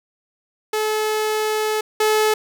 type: tone pair in turn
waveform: sawtooth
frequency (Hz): 430.6 / 430.6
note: A4 / A4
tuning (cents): -37 / -37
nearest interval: unison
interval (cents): 0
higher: neither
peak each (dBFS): -15 / -11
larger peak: second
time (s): 0.73-1.81 / 2-2.34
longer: first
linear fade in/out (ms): 5
effects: none